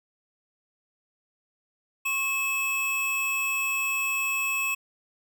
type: tone pair together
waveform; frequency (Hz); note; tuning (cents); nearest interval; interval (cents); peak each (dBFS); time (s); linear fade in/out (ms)
square; 1093 / 2600; C#6 / E7; -25 / -24; octave + minor third; 1501; -35 / -26; 2.05-4.75; 10
effects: none